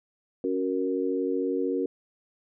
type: chord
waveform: sine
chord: F# major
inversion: second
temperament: equal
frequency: 277.2 / 370 / 466.2 Hz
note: C#4 / F#4 / A#4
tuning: 0 / 0 / 0 cents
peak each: -29 dBFS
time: 0.44-1.86 s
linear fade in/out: 2 ms
effects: none